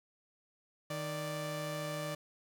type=tone pair together; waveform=sawtooth; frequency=155.11 / 587.3 Hz; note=D#3 / D5; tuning=-5 / 0 cents; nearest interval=octave + major seventh; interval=2305 cents; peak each=-36 / -35 dBFS; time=0.9-2.15 s; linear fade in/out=5 ms; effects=none